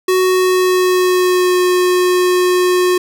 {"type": "tone with pitch glide", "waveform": "square", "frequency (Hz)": [371.1, 362.2], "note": ["F#4", "F#4"], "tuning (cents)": [5, -37], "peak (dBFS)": -11, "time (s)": [0.08, 2.98], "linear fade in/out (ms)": 5, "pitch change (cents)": -42, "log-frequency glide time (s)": [0.2, 1.59], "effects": []}